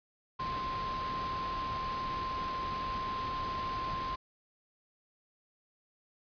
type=tone in noise; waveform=sine; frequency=1046.5 Hz; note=C6; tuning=in tune; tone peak=-34 dBFS; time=0.39-4.16 s; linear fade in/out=10 ms; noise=pink; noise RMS=-41 dBFS; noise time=0.39-4.16 s; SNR=+4 dB; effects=resampled to 11025 Hz